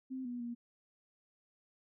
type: tone with pitch steps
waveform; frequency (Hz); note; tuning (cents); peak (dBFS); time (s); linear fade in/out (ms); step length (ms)
sine; 260.8 / 243.8 / 237.7; C4 / B3 / A#3; -5 / -22 / +34; -38; 0.1-0.55; 20; 150
effects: none